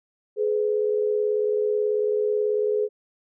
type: tone pair together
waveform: sine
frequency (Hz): 422.7 / 501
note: G#4 / B4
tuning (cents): +31 / +25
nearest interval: minor third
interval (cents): 294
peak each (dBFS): -21 / -27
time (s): 0.36-2.89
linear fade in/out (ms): 50
effects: none